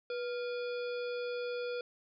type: harmonic tone with a mistuned harmonic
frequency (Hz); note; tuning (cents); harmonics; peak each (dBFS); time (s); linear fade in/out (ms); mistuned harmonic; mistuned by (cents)
488; B4; -21; 1 / 3 / 5 / 7 / 9 / 10; -35 / -45 / -49 / -52 / -54 / -55; 0.1-1.81; 2; 3; -79
effects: none